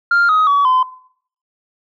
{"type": "tone with pitch steps", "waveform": "sine", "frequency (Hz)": [1396.9, 1259, 1134.6, 1022.6], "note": ["F6", "D#6", "C#6", "C6"], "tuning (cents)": [0, 20, 40, -40], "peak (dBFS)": -8, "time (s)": [0.11, 0.83], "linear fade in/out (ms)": 5, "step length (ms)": 180, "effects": ["noise-tail reverb RT60 0.6 s tail -20 dB re dry", "tanh soft clip ceiling -8 dBFS"]}